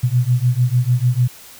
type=beating tone pair; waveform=sine; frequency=120.5 / 127.2 Hz; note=B2 / C3; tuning=-42 / -48 cents; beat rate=6.7 Hz; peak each=-16 dBFS; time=0.03-1.28 s; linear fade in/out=10 ms; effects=white hiss -41 dBFS RMS until 1.59 s